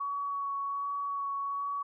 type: tone with vibrato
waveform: sine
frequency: 1123 Hz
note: C#6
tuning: 22 cents sharp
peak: -31 dBFS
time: 0-1.83 s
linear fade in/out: 10 ms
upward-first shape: sine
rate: 1.3 Hz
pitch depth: 12 cents each way
effects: none